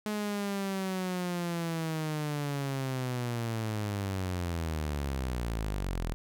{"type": "linear sweep", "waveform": "sawtooth", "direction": "down", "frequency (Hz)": [212.5, 38.89], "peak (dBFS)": -27, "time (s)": [0.06, 6.14], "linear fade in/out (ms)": 0, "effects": []}